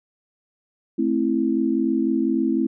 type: chord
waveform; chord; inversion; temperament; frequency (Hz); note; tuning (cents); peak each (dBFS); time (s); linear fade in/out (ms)
sine; A minor; none; just; 220 / 264 / 330; A3 / C4 / E4; 0 / +16 / +2; -24 / -22 / -22; 0.98-2.67; 10
effects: none